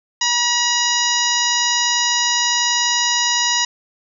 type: harmonic tone with a mistuned harmonic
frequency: 961 Hz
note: B5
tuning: 48 cents flat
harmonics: 1 / 2 / 3 / 4 / 5 / 6 / 7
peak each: -23 / -23 / -23 / -23 / -23 / -23 / -23 dBFS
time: 0.21-3.65 s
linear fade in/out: 5 ms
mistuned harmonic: 5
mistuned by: +67 cents
effects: none